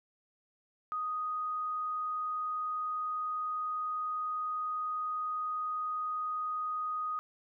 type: tone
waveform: sine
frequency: 1245 Hz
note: D#6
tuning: 1 cent sharp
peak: -32 dBFS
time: 0.92-7.19 s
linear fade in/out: 0 ms
effects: none